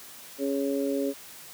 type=harmonic tone; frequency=138.59 Hz; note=C#3; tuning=in tune; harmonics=2 / 3 / 4; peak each=-28 / -30 / -31 dBFS; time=0.38-1.14 s; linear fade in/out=50 ms; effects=white hiss -46 dBFS RMS until 1.53 s + high-pass 80 Hz 12 dB/octave